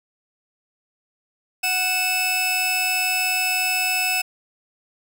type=tone pair together; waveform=sawtooth; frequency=740 / 2617 Hz; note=F#5 / E7; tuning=0 / -13 cents; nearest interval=octave + minor seventh; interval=2187 cents; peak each=-23 / -17 dBFS; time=1.63-4.22 s; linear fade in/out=10 ms; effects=none